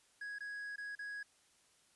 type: tone with dropouts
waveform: triangle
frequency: 1661.2 Hz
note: G#6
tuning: in tune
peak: -40 dBFS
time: 0.21-1.23 s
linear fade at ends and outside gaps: 5 ms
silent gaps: 0.386-0.405 / 0.76-0.78 / 0.953-0.99 s
effects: white hiss -70 dBFS RMS until 1.95 s + resampled to 24000 Hz